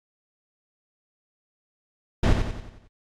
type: noise with echo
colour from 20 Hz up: brown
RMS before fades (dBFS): -17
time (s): 2.23-2.33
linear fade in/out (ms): 5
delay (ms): 91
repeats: 6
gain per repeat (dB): -6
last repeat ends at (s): 2.876
effects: low-pass 6000 Hz 12 dB/octave + AAC 64 kbps